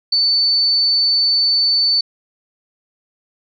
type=tone; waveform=sine; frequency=4510 Hz; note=C#8; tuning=29 cents sharp; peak=-12 dBFS; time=0.12-2.01 s; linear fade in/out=5 ms; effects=none